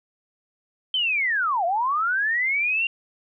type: linear two-way sweep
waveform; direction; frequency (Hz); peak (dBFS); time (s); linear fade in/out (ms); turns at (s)
sine; down then up; 3136 to 659.3 to 2797; -20; 0.94-2.87; 2; 1.65
effects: none